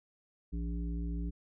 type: harmonic tone with a mistuned harmonic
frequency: 57.8 Hz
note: A#1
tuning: 14 cents flat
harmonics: 1 / 3 / 5 / 7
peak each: -34 / -40 / -44 / -54 dBFS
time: 0.52-1.31 s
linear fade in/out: 20 ms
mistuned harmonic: 3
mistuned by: -21 cents
effects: none